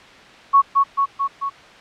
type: tone with echo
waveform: sine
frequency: 1108.7 Hz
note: C#6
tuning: in tune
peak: -8 dBFS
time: 0.53-0.62 s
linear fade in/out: 20 ms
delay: 220 ms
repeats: 4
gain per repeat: -3 dB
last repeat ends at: 1.5 s
effects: white hiss -43 dBFS RMS until 1.8 s + low-pass 3000 Hz 12 dB/octave